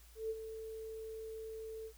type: tone with ADSR envelope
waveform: sine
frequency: 443.2 Hz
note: A4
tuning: 13 cents sharp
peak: -34 dBFS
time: 0.15-1.93 s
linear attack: 150 ms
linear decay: 41 ms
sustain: -9 dB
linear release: 73 ms
effects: added 56 Hz sine -58 dBFS peak until 1.97 s + white hiss -64 dBFS RMS until 1.97 s